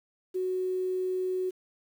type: tone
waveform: sine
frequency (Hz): 370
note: F#4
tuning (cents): 0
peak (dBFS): -27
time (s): 0.34-1.51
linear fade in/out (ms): 20
effects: 9-bit